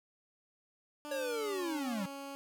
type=tone with pitch glide; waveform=15% pulse; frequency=295.6 to 277.4 Hz; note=D4 to C#4; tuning=+11 to +1 cents; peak=-36 dBFS; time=1.05-2.35 s; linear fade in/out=0 ms; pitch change=-110 cents; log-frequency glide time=1.35-1.69 s
type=linear sweep; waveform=square; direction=down; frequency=560 to 181 Hz; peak=-35 dBFS; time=1.11-2.06 s; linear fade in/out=5 ms
effects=none